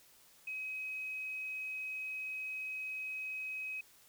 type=tone; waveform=sine; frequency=2537 Hz; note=D#7; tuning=33 cents sharp; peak=-38 dBFS; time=0.47-3.81 s; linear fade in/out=5 ms; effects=white hiss -63 dBFS RMS until 4.08 s